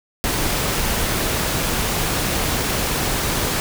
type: noise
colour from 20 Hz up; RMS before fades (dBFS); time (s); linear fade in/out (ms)
pink; -21; 0.24-3.6; 0
effects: none